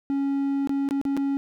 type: tone with dropouts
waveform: triangle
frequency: 277.2 Hz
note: C#4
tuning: in tune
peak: -20 dBFS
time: 0.1-1.37 s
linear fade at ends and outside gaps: 0 ms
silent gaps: 0.673-0.694 / 0.889-0.909 / 1.014-1.052 / 1.167-1.174 s
effects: none